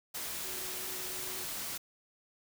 sine tone in noise, 370 Hz, F#4, in tune, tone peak -50 dBFS, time 0.44-1.45 s, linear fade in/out 10 ms, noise white, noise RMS -39 dBFS, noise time 0.14-1.78 s, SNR -14 dB, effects none

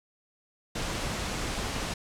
pink noise, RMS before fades -32 dBFS, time 0.75-1.94 s, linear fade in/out 5 ms, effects low-pass 8000 Hz 12 dB/octave

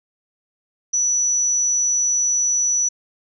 sine tone, 5920 Hz, F#8, in tune, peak -16 dBFS, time 0.93-2.89 s, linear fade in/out 10 ms, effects none

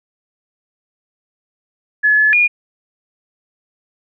sine tone with pitch steps, 1707 / 1717 / 2433 Hz, G#6 / A6 / D#7, +47 / -43 / -39 cents, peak -9 dBFS, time 2.03-2.48 s, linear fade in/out 20 ms, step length 150 ms, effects none

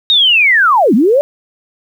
sine linear two-way sweep, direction down then up, 3778 to 192.4 to 598 Hz, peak -6 dBFS, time 0.1-1.21 s, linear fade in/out 0 ms, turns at 0.94 s, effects 7-bit

